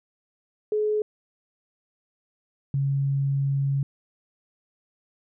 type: tone pair in turn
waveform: sine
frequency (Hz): 424.8 / 138.36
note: G#4 / C#3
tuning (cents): +39 / -3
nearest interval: octave + perfect fifth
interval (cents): 1942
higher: first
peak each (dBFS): -21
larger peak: neither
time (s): 0.72-1.02 / 2.74-3.83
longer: second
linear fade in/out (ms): 2
effects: none